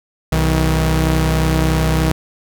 sawtooth tone pair together, 63.29 / 159.2 Hz, B1 / D#3, +43 / +40 cents, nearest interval octave + major third, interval 1597 cents, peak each -12 dBFS, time 0.32-2.12 s, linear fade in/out 5 ms, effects none

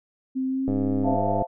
sine tone with pitch glide, 261.6 to 267.7 Hz, C4 to C4, 0 to +40 cents, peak -23 dBFS, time 0.35-1.16 s, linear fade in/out 20 ms, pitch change +40 cents, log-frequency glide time 0.47-0.67 s
click train, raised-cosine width 2 ms, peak -16 dBFS, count 76, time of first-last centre 0.68-1.423 s, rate 101 Hz
sine chord, F major seventh, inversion second, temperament equal, 523.3 / 659.3 / 698.5 / 880 Hz, C5 / E5 / F5 / A5, 0 / 0 / 0 / 0 cents, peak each -31 / -28 / -26 / -30 dBFS, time 1.03-1.47 s, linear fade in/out 50 ms
effects none

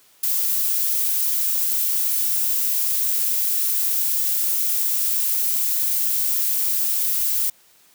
violet noise, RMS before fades -21 dBFS, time 0.23-7.5 s, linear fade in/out 5 ms, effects white hiss -55 dBFS RMS until 7.94 s + high-pass 100 Hz 12 dB/octave

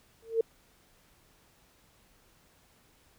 sine tone with exponential growth, 453.2 Hz, A#4, 49 cents flat, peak -19 dBFS, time 0.22-0.41 s, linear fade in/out 5 ms, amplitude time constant 40 ms, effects pink hiss -64 dBFS RMS until 3.18 s

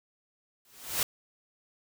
white noise with exponential growth, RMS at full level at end -25 dBFS, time 0.65-1.03 s, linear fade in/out 2 ms, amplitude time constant 82 ms, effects none

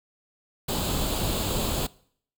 pink noise with comb filter, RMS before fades -27 dBFS, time 0.68-1.87 s, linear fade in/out 10 ms, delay 0.26 ms, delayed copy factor +0.65, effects noise-tail reverb RT60 0.6 s tail -22 dB re dry

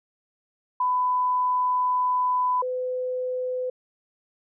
sine tone pair in turn, 1000 / 505.8 Hz, B5 / B4, +21 / +41 cents, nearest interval octave, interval 1180 cents, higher first, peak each -20 / -25 dBFS, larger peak first, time 0.8-2.62 / 2.62-3.7 s, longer first, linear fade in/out 5 ms, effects none

